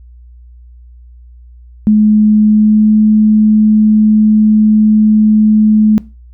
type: tone with pitch glide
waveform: sine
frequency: 212.9 to 214.6 Hz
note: G#3 to A3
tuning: +43 to -43 cents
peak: -4 dBFS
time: 1.87-5.98 s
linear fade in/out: 0 ms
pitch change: +14 cents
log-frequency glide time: 2.46-2.94 s
effects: noise-tail reverb RT60 0.3 s tail -21 dB re dry + added 60 Hz sine -34 dBFS peak until 6.33 s